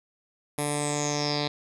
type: tone with low-pass filter sweep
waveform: 10% pulse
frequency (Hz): 146.83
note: D3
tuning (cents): 0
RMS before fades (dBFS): -28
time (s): 0.58-1.48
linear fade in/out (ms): 5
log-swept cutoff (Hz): 11000 to 4200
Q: 9
effects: none